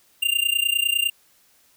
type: tone with amplitude modulation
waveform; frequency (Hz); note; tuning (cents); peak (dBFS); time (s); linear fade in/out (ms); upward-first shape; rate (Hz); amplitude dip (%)
square; 2794; F7; 0; -16; 0.22-1.1; 10; sine; 29.9; 90
effects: white hiss -59 dBFS RMS until 1.76 s